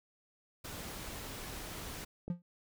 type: noise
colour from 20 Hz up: pink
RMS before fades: -44 dBFS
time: 0.64-2.05 s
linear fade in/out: 10 ms
type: click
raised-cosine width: 2 ms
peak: -29 dBFS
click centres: 2.28 s
type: tone with exponential decay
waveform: triangle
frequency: 174.61 Hz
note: F3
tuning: in tune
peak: -27 dBFS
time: 2.3-2.42 s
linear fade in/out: 2 ms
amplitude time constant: 26 ms
effects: none